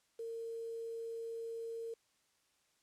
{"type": "tone with quantisation", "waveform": "sine", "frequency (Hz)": 457.8, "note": "A#4", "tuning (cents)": -31, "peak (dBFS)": -40, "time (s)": [0.19, 1.94], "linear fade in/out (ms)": 5, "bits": 10, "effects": ["white hiss -75 dBFS RMS until 2.82 s", "low-pass 9000 Hz 12 dB/octave"]}